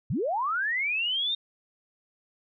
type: linear sweep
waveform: sine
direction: up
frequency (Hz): 88.7 to 3705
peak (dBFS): -25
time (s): 0.1-1.35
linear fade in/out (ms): 5
effects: none